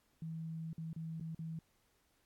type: tone with dropouts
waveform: sine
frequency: 161.9 Hz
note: E3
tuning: 31 cents flat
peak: -40 dBFS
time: 0.22-1.59 s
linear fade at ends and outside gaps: 2 ms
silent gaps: 0.731-0.78 / 0.931-0.962 / 1.199-1.209 / 1.348-1.391 s
effects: pink hiss -75 dBFS RMS until 2.25 s + AAC 64 kbps